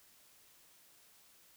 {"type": "silence", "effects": ["white hiss -64 dBFS RMS until 1.56 s"]}